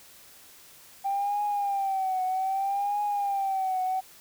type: tone with vibrato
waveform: sine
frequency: 784 Hz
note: G5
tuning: in tune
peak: -24 dBFS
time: 1.04-4.01 s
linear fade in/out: 20 ms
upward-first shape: triangle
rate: 0.63 Hz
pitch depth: 100 cents each way
effects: tanh soft clip ceiling -20 dBFS + white hiss -52 dBFS RMS until 4.2 s